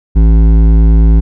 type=tone with hard clipping; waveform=sine; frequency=54.7 Hz; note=A1; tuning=9 cents flat; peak=-5 dBFS; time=0.15-1.21 s; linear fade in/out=20 ms; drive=11 dB; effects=none